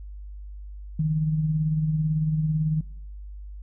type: tone with tremolo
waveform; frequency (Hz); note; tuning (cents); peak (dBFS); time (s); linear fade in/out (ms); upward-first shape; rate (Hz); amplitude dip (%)
sine; 155.56; D#3; 0; -19; 0.99-2.81; 5; sine; 18; 40
effects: noise-tail reverb RT60 0.6 s tail -22 dB re dry + added 50 Hz sine -36 dBFS peak until 3.62 s